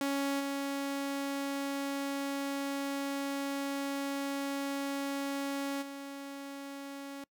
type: tone with level steps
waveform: sawtooth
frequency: 278.1 Hz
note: C#4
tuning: 6 cents sharp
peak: -26 / -29 / -37 dBFS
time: 0.01-7.24 s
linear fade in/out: 2 ms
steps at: 0.39 / 5.81 s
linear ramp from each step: 20 ms
effects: noise-tail reverb RT60 0.1 s tail -24 dB re dry